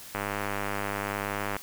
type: click train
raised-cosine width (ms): 0.5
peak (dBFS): -15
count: 144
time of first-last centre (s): 0.15-1.566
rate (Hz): 101
effects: white hiss -45 dBFS RMS until 1.62 s